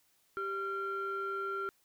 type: tone pair together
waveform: sine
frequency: 392 / 1376.1 Hz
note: G4 / F6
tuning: 0 / -26 cents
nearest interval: octave + minor seventh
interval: 2174 cents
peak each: -37 / -34 dBFS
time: 0.37-1.69 s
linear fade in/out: 0 ms
effects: tanh soft clip ceiling -29 dBFS + white hiss -71 dBFS RMS until 1.84 s